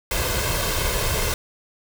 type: noise with comb filter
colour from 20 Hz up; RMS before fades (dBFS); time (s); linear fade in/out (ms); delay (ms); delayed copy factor
pink; -23; 0.11-1.34; 2; 1.9; +0.65
effects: none